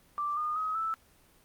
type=tone with pitch steps; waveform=sine; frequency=1174.7 / 1220.3 / 1267.8 / 1317 Hz; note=D6 / D#6 / D#6 / E6; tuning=0 / -34 / +32 / -2 cents; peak=-29 dBFS; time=0.18-0.94 s; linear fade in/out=0 ms; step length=190 ms; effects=pink hiss -62 dBFS RMS until 1.44 s + Opus 24 kbps